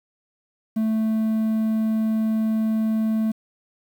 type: tone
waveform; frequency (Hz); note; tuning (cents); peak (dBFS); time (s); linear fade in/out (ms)
triangle; 220; A3; 0; -17; 0.76-3.32; 10
effects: 8-bit